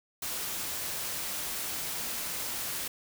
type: noise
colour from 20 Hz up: white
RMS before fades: -35 dBFS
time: 0.22-2.88 s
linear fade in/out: 5 ms
effects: none